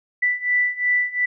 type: beating tone pair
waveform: sine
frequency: 1975.5 / 1978.3 Hz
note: B6 / B6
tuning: 0 / +2 cents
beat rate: 2.8 Hz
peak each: -22 / -20 dBFS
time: 0.22-1.26 s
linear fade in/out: 10 ms
effects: none